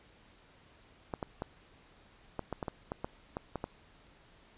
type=clicks; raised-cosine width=1 ms; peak=-21 dBFS; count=12; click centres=1.138 / 1.228 / 1.421 / 2.393 / 2.527 / 2.628 / 2.682 / 2.919 / 3.045 / 3.369 / 3.557 / 3.641 s; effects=pink hiss -61 dBFS RMS until 4.57 s + resampled to 8000 Hz

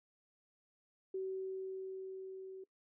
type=tone with level ramp; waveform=sine; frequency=379.9 Hz; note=F#4; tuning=46 cents sharp; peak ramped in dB=-36 to -46 dBFS; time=1.14-2.64 s; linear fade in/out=5 ms; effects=noise-tail reverb RT60 0.1 s tail -20 dB re dry

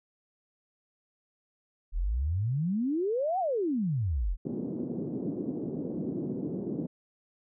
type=exponential two-way sweep; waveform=sine; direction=up then down; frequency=36.89 to 784 to 36.89 Hz; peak=-26 dBFS; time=1.92-4.37 s; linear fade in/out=50 ms; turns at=3.39 s
type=band-pass noise; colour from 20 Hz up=pink; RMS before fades=-34 dBFS; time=4.45-6.87 s; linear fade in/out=10 ms; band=170 to 390 Hz; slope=24 dB/octave
effects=none

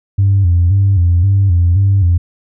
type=tone with vibrato; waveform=sine; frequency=92.5 Hz; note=F#2; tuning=in tune; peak=-6 dBFS; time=0.18-2.18 s; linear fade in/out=10 ms; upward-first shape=square; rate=1.9 Hz; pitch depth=110 cents each way; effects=tanh soft clip ceiling -4 dBFS

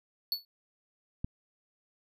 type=tone with exponential decay; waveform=square; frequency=4435 Hz; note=C#8; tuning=in tune; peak=-25 dBFS; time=0.32-0.45 s; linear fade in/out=1 ms; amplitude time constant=27 ms
type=click; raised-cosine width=5 ms; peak=-21 dBFS; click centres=1.245 s
effects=none

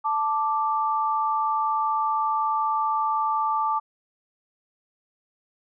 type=tone pair together; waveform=sine; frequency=880 / 1174.7 Hz; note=A5 / D6; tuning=0 / 0 cents; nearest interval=perfect fourth; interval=500 cents; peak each=-24 dBFS; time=0.04-3.8 s; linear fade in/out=20 ms; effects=none

